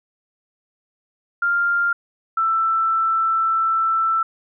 sine tone pair in turn, 1396.9 / 1329.7 Hz, F6 / E6, 0 / +15 cents, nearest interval minor second, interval 85 cents, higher first, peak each -16 dBFS, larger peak neither, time 1.42-1.93 / 2.37-4.23 s, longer second, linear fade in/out 5 ms, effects none

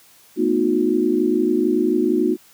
sine chord, B dominant seventh, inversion third, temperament equal with one note detuned, 220 / 246.9 / 311.1 / 362.2 Hz, A3 / B3 / D#4 / F#4, 0 / 0 / 0 / -37 cents, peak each -25 / -22 / -20 / -19 dBFS, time 0.36-2.37 s, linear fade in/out 50 ms, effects white hiss -51 dBFS RMS until 2.53 s + high-pass 80 Hz 12 dB/octave

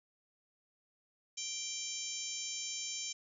harmonic tone, 784 Hz, G5, in tune, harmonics 3 / 4 / 5 / 6 / 7 / 8 / 9, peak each -49 / -46 / -50 / -53 / -44 / -43 / -44 dBFS, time 1.37-3.13 s, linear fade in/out 10 ms, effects none

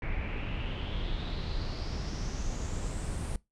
brown noise with low-pass filter sweep, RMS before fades -34 dBFS, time 0.02-3.36 s, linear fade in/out 2 ms, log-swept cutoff 2200 to 9500 Hz, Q 5.3, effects noise-tail reverb RT60 0.2 s tail -22 dB re dry

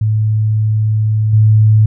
sine tone with level steps, 108.2 Hz, A2, 29 cents flat, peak -10 / -5 dBFS, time 0.01-1.86 s, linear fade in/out 5 ms, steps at 1.33 s, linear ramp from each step 5 ms, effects none

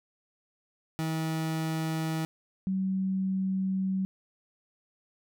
30% pulse / sine tone pair in turn, 160 / 190.19 Hz, D#3 / F#3, +49 / +48 cents, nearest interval minor third, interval 299 cents, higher second, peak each -26 dBFS, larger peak neither, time 0.99-2.25 / 2.67-4.05 s, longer second, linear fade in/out 0 ms, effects none

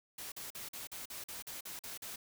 white noise bursts, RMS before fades -45 dBFS, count 11, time 0.18-2.16 s, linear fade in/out 5 ms, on 140 ms, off 44 ms, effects none

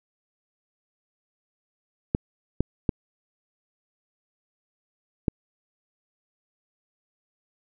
clicks, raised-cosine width 3 ms, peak -8 dBFS, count 4, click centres 2.149 / 2.606 / 2.892 / 5.282 s, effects none

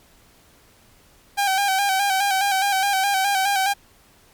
sawtooth tone with vibrato, 784 Hz, G5, in tune, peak -14 dBFS, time 1.37-3.74 s, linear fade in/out 20 ms, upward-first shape square, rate 4.8 Hz, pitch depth 45 cents each way, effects pink hiss -54 dBFS RMS until 4.33 s + MP3 96 kbps

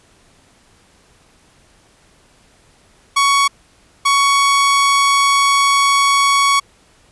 sawtooth tone pair in turn, 1117 / 1117 Hz, C#6 / C#6, +13 / +13 cents, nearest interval unison, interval 0 cents, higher neither, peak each -7 dBFS, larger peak neither, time 3.16-3.48 / 4.05-6.6 s, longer second, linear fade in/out 10 ms, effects pink hiss -52 dBFS RMS until 7.11 s + resampled to 24000 Hz

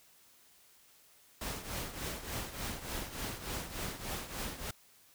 pink noise with tremolo, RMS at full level -37 dBFS, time 1.41-4.71 s, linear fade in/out 5 ms, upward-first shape triangle, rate 3.4 Hz, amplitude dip 75%, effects white hiss -63 dBFS RMS until 5.14 s

